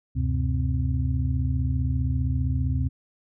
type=tone cluster; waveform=sine; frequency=72.9 / 92.8 / 128.1 / 259 Hz; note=D2 / F#2 / C3 / C4; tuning=-12 / +6 / -36 / -17 cents; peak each=-25 / -29 / -26 / -33 dBFS; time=0.15-2.89 s; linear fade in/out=20 ms; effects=none